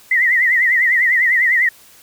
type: tone with vibrato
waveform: sine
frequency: 1961 Hz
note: B6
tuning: 13 cents flat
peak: -11 dBFS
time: 0.11-1.69 s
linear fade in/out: 5 ms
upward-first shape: triangle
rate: 10 Hz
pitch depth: 130 cents each way
effects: white hiss -46 dBFS RMS until 2.02 s